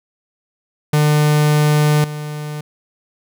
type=tone with level steps; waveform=45% pulse; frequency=150 Hz; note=D3; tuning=37 cents sharp; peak=-11 / -24 dBFS; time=0.93-2.61 s; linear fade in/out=5 ms; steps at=2.04 s; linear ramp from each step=2 ms; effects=none